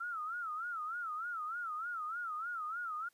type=tone with vibrato; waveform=sine; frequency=1330 Hz; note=E6; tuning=15 cents sharp; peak=-37 dBFS; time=0-3.09 s; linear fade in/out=10 ms; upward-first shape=sine; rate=3.3 Hz; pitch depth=150 cents each way; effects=white hiss -73 dBFS RMS until 3.13 s + resampled to 32000 Hz